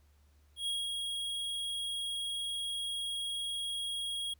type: tone with ADSR envelope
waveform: square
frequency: 3293 Hz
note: G#7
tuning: 15 cents flat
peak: -32 dBFS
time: 0.56-4.34 s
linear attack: 110 ms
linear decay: 200 ms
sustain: -3 dB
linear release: 8 ms
effects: added 73 Hz sine -62 dBFS peak until 4.39 s + pink hiss -73 dBFS RMS until 4.39 s